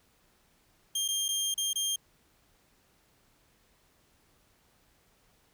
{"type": "tone with dropouts", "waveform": "20% pulse", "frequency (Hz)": 3200, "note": "G7", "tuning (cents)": 35, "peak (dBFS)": -23, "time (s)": [0.95, 1.96], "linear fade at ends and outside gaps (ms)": 5, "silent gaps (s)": [[1.08, 1.085], [1.283, 1.287], [1.542, 1.577], [1.732, 1.756]], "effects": ["pink hiss -67 dBFS RMS until 5.53 s"]}